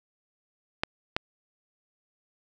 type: clicks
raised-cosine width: 0.3 ms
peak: -9 dBFS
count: 2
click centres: 0.835 / 1.165 s
effects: none